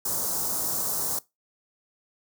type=band-stop noise; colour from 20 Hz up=white; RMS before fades=-28 dBFS; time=0.05-1.19 s; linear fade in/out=5 ms; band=1200 to 5500 Hz; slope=24 dB/octave; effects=noise-tail reverb RT60 0.2 s tail -20 dB re dry + high-pass 80 Hz 12 dB/octave